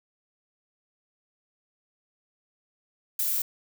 violet noise, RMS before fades -27 dBFS, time 3.19-3.42 s, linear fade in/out 2 ms, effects none

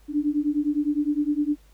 sine beating tone pair, 290 / 299.8 Hz, D4 / D4, -22 / +36 cents, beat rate 9.8 Hz, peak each -24 dBFS, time 0.08-1.57 s, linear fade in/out 50 ms, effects added 50 Hz sine -52 dBFS peak until 1.73 s + pink hiss -61 dBFS RMS until 1.73 s

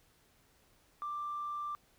triangle tone with tanh clipping, 1180 Hz, D6, 8 cents sharp, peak -36 dBFS, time 1.02-1.75 s, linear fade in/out 0 ms, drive 4 dB, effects pink hiss -68 dBFS RMS until 1.98 s

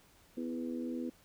harmonic tone with a mistuned harmonic, 82.2 Hz, E2, 4 cents flat, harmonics 3 / 4 / 5 / 6, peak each -37 / -41 / -49 / -46 dBFS, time 0.37-1.1 s, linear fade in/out 5 ms, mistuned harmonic 3, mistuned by +21 cents, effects pink hiss -64 dBFS RMS until 1.24 s

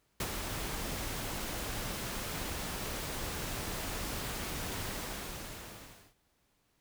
pink noise with ADSR envelope, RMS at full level -33 dBFS, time 0.2-6.15 s, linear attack 4 ms, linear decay 58 ms, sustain -5 dB, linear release 1300 ms, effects pink hiss -74 dBFS RMS until 6.8 s

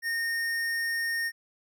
sine tone with tanh clipping, 1840 Hz, A#6, 23 cents flat, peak -29 dBFS, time 0.02-1.32 s, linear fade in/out 50 ms, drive 17 dB, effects none

